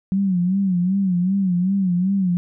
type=tone with vibrato; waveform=sine; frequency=186.4 Hz; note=F#3; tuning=13 cents sharp; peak=-16 dBFS; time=0.12-2.37 s; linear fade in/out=0 ms; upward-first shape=sine; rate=2.6 Hz; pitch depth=110 cents each way; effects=none